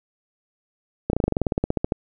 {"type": "slowing click train", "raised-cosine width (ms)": 2, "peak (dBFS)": -7, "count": 17, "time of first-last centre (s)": [1.1, 1.922], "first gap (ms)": 32, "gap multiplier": 1.06, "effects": []}